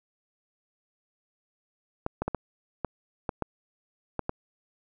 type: clicks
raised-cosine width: 1 ms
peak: -14 dBFS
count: 9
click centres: 2.064 / 2.22 / 2.28 / 2.347 / 2.847 / 3.292 / 3.423 / 4.193 / 4.294 s
effects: none